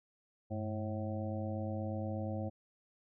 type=harmonic tone with a mistuned harmonic; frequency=108.4 Hz; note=A2; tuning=25 cents flat; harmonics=1 / 2 / 3 / 5 / 6 / 7; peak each=-38 / -41 / -45 / -43 / -48 / -48 dBFS; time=0.5-2.5 s; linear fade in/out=20 ms; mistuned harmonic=1; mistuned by=-140 cents; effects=none